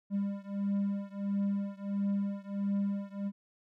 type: beating tone pair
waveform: triangle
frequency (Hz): 199.2 / 200.7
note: G3 / G3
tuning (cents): +28 / +41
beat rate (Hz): 1.5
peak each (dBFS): -31 / -32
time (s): 0.1-3.32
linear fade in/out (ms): 50
effects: none